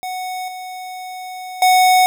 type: tone with level steps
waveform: square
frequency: 739 Hz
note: F#5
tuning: 2 cents flat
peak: -24 / -29 / -10 dBFS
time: 0.03-2.06 s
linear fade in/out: 0 ms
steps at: 0.48 / 1.62 s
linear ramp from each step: 2 ms
effects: 8-bit